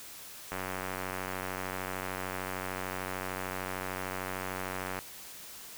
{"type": "click train", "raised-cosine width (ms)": 0.5, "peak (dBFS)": -20, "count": 418, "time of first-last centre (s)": [0.52, 4.989], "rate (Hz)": 93.3, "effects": ["white hiss -47 dBFS RMS until 5.77 s"]}